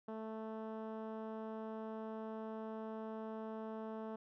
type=tone with low-pass filter; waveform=10% pulse; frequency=220 Hz; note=A3; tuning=in tune; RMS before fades=-45 dBFS; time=0.08-4.16 s; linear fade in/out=5 ms; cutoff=890 Hz; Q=0.5; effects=none